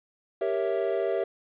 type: chord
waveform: triangle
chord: G diminished seventh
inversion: none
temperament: equal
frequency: 392 / 466.2 / 554.4 / 659.3 Hz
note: G4 / Bb4 / Db5 / Fb5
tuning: 0 / 0 / 0 / 0 cents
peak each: -27 / -29 / -30 / -28 dBFS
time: 0.41-1.24 s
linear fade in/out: 5 ms
effects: resampled to 8000 Hz + 9-bit